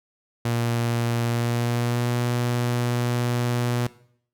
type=tone with pitch glide; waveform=sawtooth; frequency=117.9 to 121.14 Hz; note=A#2 to B2; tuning=+20 to -33 cents; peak=-18 dBFS; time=0.45-3.87 s; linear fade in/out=5 ms; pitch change=+47 cents; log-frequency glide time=1.25-2.18 s; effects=noise-tail reverb RT60 0.6 s tail -18 dB re dry